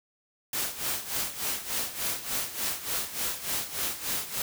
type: noise with tremolo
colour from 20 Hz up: white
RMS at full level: -29 dBFS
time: 0.53-4.42 s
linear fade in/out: 2 ms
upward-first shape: sine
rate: 3.4 Hz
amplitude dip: 75%
effects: none